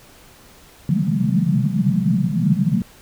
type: band-pass noise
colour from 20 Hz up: pink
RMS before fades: -18 dBFS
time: 0.89-2.82 s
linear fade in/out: 2 ms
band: 130 to 220 Hz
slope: 96 dB/octave
effects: pink hiss -47 dBFS RMS until 3.01 s